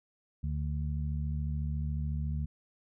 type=harmonic tone; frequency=74 Hz; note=D2; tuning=14 cents sharp; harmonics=1 / 2 / 3; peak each=-32 / -35 / -43 dBFS; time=0.43-2.46 s; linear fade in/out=10 ms; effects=none